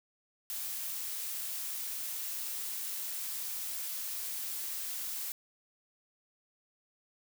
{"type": "noise", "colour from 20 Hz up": "blue", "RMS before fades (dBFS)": -38, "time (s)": [0.5, 5.32], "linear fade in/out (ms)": 0, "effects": []}